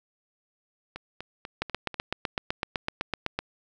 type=two click trains; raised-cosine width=0.3 ms; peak=-11 / -21 dBFS; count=15 / 5; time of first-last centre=1.62-3.39 / 0.96-1.943 s; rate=7.91 / 4.07 Hz; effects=none